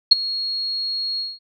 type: tone with ADSR envelope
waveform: sine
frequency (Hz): 4300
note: C8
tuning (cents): +47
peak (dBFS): -3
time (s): 0.11-1.39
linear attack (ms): 11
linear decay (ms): 14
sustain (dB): -19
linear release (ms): 200
effects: none